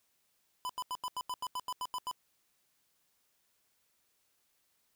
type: tone bursts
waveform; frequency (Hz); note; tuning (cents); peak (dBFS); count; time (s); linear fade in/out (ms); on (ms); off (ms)
square; 1001; B5; +23; -35; 12; 0.65-2.113; 0; 44; 85
effects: white hiss -75 dBFS RMS until 4.95 s